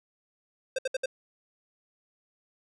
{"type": "tone bursts", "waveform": "square", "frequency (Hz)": 523.3, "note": "C5", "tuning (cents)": 0, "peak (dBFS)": -27, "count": 4, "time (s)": [0.76, 1.059], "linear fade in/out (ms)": 5, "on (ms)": 26, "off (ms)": 65, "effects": ["resampled to 22050 Hz"]}